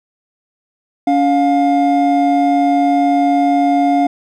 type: tone pair together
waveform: triangle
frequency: 282.9 / 707 Hz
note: C#4 / F5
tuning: +35 / +21 cents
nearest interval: octave + major third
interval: 1586 cents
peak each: -11 dBFS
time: 1.07-4.07 s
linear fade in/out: 5 ms
effects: none